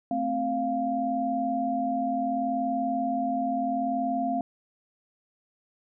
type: tone cluster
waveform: sine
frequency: 221.3 / 262 / 696 Hz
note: A3 / C4 / F5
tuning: +10 / +2 / -6 cents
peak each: -34 / -29 / -27 dBFS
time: 0.11-4.41 s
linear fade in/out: 2 ms
effects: none